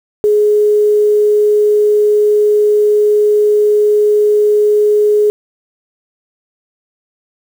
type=tone with quantisation; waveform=sine; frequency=419.4 Hz; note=G#4; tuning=17 cents sharp; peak=-7 dBFS; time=0.24-5.3 s; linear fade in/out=0 ms; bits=6; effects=none